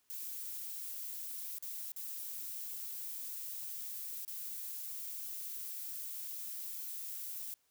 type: noise with dropouts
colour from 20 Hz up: violet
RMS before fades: -43 dBFS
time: 0.1-7.54 s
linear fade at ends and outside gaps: 0 ms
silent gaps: 1.585-1.625 / 1.918-1.963 / 4.249-4.278 s
effects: white hiss -75 dBFS RMS until 7.7 s